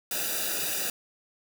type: noise with comb filter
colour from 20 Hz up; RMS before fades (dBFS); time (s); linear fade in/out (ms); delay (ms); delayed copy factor
white; -30; 0.11-0.9; 2; 0.93; -1
effects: none